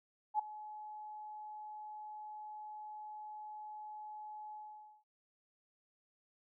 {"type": "tone with ADSR envelope", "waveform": "sine", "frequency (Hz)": 850, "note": "G#5", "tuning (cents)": 40, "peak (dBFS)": -27, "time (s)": [0.34, 5.04], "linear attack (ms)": 52, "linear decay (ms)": 5, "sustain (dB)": -18, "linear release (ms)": 510, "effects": []}